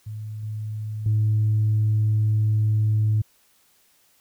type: tone with level steps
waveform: sine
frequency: 107.5 Hz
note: A2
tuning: 40 cents flat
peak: -30 / -27 / -16 dBFS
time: 0.06-3.22 s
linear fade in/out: 10 ms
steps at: 0.43 / 1.06 s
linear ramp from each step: 2 ms
effects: tanh soft clip ceiling -14 dBFS + white hiss -61 dBFS RMS until 4.2 s